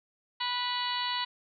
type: harmonic tone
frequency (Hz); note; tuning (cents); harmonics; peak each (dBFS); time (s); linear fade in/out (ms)
491.1; B4; -10; 2 / 3 / 4 / 5 / 6 / 7 / 8 / 9; -33 / -43 / -38 / -45 / -36 / -43 / -36 / -39; 0.4-1.25; 10
effects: none